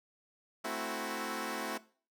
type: chord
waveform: 10% pulse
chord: F# half-diminished seventh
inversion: first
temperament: equal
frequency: 220 / 261.6 / 329.6 / 370 Hz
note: A3 / C4 / E4 / F#4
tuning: 0 / 0 / 0 / 0 cents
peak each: -33 dBFS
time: 0.64-1.78 s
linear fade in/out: 10 ms
effects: noise-tail reverb RT60 0.4 s tail -18 dB re dry